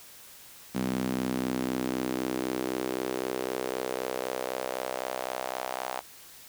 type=tone with high-pass filter sweep; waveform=sawtooth; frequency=63.9 Hz; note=C2; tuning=40 cents flat; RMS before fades=-32 dBFS; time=0.74-6.01 s; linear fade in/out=20 ms; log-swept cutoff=210 to 750 Hz; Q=2.7; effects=white hiss -50 dBFS RMS until 6.48 s